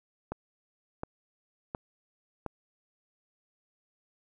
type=click train; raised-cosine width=1 ms; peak=-20 dBFS; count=4; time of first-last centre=0.32-2.463 s; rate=1.4 Hz; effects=none